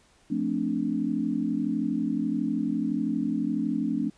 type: chord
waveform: sine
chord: D minor seventh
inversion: first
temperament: equal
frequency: 174.61 / 220 / 261.6 / 293.7 Hz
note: F3 / A3 / C4 / D4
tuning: 0 / 0 / 0 / 0 cents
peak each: -34 / -29 / -30 / -29 dBFS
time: 0.3-4.1 s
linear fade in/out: 10 ms
effects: pink hiss -61 dBFS RMS until 4.17 s + resampled to 22050 Hz